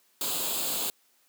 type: noise with comb filter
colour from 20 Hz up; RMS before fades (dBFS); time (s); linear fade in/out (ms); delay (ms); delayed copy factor
white; -30; 0.21-0.9; 2; 0.26; +0.7
effects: white hiss -66 dBFS RMS until 1.28 s + high-pass 200 Hz 12 dB/octave